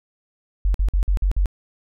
sine tone bursts, 47.18 Hz, F#1, 34 cents sharp, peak -15 dBFS, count 6, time 0.65-1.458 s, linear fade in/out 0 ms, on 93 ms, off 50 ms, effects none

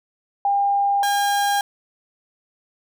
sine / 35% pulse tone pair in turn, 802 / 808.5 Hz, G5 / G#5, +39 / -47 cents, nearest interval unison, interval 14 cents, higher second, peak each -16 dBFS, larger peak neither, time 0.45-1.03 / 1.03-1.61 s, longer neither, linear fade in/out 2 ms, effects none

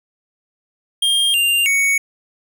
square tone with pitch steps, 3214 / 2791 / 2228 Hz, G7 / F7 / C#7, +43 / -2 / +8 cents, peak -14 dBFS, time 1.02-1.98 s, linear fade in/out 5 ms, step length 320 ms, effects none

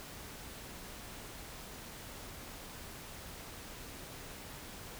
silence, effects pink hiss -48 dBFS RMS until 4.99 s

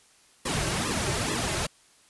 pink noise with flanger, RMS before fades -28 dBFS, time 0.45-1.67 s, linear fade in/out 10 ms, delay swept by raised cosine 1.3 to 4.2 ms, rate 2.3 Hz, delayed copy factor -0.95, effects white hiss -59 dBFS RMS until 2.09 s + resampled to 24000 Hz

